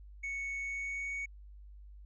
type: tone with pitch glide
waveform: triangle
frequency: 2217 to 2232 Hz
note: C#7 to C#7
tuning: 0 to +11 cents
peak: -34 dBFS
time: 0.23-1.26 s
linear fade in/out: 10 ms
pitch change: +11 cents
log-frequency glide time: 0.6-1.11 s
effects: added 50 Hz sine -49 dBFS peak until 2.05 s + resampled to 16000 Hz